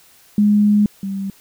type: tone pair in turn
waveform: sine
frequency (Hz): 207.7 / 195.52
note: G#3 / G3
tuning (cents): 0 / -4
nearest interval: minor second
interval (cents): 104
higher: first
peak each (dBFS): -10 / -21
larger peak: first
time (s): 0.38-0.86 / 1.03-1.3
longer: first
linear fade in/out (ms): 2
effects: white hiss -50 dBFS RMS until 1.4 s